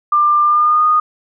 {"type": "tone with pitch glide", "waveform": "sine", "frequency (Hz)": [1192, 1231.9], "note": ["D6", "D#6"], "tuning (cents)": [25, -18], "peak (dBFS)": -9, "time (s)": [0.12, 1], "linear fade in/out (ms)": 5, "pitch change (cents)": 57, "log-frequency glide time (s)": [0.43, 0.85], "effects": []}